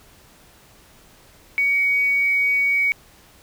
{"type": "tone with quantisation", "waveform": "sine", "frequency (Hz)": 2249, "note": "C#7", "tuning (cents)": 24, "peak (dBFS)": -16, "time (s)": [1.58, 2.92], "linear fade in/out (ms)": 0, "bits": 7, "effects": ["pink hiss -51 dBFS RMS until 3.42 s"]}